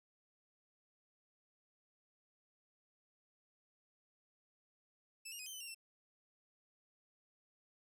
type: tone with pitch steps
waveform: 15% pulse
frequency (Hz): 2632 / 2834 / 2510 / 3108 / 3017 / 2775 / 2689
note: E7 / F7 / D#7 / G7 / F#7 / F7 / E7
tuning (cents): -3 / +25 / +15 / -16 / +33 / -12 / +34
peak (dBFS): -39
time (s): 5.25-5.747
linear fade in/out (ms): 10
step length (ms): 71
effects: none